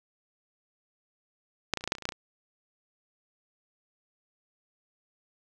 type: clicks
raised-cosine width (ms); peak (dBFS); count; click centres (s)
0.2; -8 / -14 / -29 / -16 / -13 / -7 / -21 / -26 / -24 / -13 / -12 / -24; 12; 1.737 / 1.773 / 1.809 / 1.84 / 1.876 / 1.921 / 1.952 / 1.984 / 2.023 / 2.054 / 2.09 / 2.122
effects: none